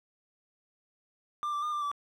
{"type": "tone with pitch steps", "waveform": "triangle", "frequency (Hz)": [1190, 1172, 1212, 1186, 1157], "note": ["D6", "D6", "D#6", "D6", "D6"], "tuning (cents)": [22, -4, -46, 17, -26], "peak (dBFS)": -28, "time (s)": [1.43, 1.915], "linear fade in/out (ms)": 0, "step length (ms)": 97, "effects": []}